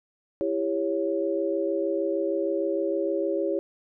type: chord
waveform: sine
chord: C# diminished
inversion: first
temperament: just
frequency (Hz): 332.6 / 399.1 / 554.4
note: E4 / G4 / C#5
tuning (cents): +16 / +31 / 0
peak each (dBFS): -28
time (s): 0.41-3.59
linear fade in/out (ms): 0
effects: none